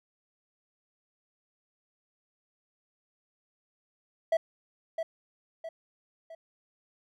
triangle tone with echo, 654 Hz, E5, 14 cents flat, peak -20 dBFS, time 4.32-4.37 s, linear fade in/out 5 ms, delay 660 ms, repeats 3, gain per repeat -7 dB, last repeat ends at 6.35 s, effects none

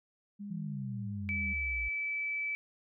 sine tone with vibrato, 201 Hz, G3, 44 cents sharp, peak -39 dBFS, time 0.39-1.54 s, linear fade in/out 20 ms, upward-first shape square, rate 1.4 Hz, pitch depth 19 cents each way
sine exponential sweep, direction down, 174.61 to 55 Hz, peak -37 dBFS, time 0.5-1.89 s, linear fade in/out 10 ms
sine tone, 2307 Hz, D7, 31 cents flat, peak -32 dBFS, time 1.29-2.55 s, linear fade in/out 0 ms
effects none

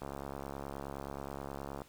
click train, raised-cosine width 1 ms, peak -27 dBFS, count 126, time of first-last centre 0.02-1.819 s, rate 69.5 Hz, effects pink hiss -61 dBFS RMS until 1.88 s

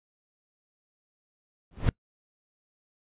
brown noise with exponential growth, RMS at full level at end -20 dBFS, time 1.71-1.89 s, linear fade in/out 1 ms, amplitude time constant 38 ms, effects noise-tail reverb RT60 0.1 s tail -25 dB re dry + resampled to 8000 Hz

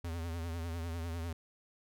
square tone with vibrato, 83.6 Hz, E2, 25 cents sharp, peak -37 dBFS, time 0.04-1.33 s, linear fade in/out 5 ms, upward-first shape triangle, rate 10 Hz, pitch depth 77 cents each way, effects none

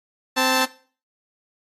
10% pulse tone pair together, 260 / 881.9 Hz, C4 / A5, -11 / +4 cents, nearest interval octave + major sixth, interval 2115 cents, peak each -12 dBFS, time 0.36-0.66 s, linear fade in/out 20 ms, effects noise-tail reverb RT60 0.4 s tail -18 dB re dry + AAC 32 kbps

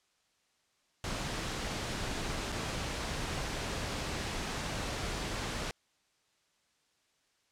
pink noise with dropouts, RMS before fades -36 dBFS, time 1.04-5.71 s, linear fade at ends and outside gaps 1 ms, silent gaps 2.52-2.524 s, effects white hiss -73 dBFS RMS until 7.51 s + low-pass 7000 Hz 12 dB/octave

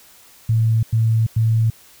sine tone bursts, 112.3 Hz, A2, 36 cents sharp, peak -13 dBFS, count 3, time 0.49-1.702 s, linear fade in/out 5 ms, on 340 ms, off 96 ms, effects white hiss -48 dBFS RMS until 2 s

